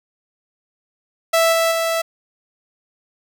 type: tone with level steps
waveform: sawtooth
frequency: 659.3 Hz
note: E5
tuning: in tune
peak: -9 / -11 / -14 dBFS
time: 1.33-2.02 s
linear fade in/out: 10 ms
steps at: 1.52 / 1.71 s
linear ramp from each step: 10 ms
effects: none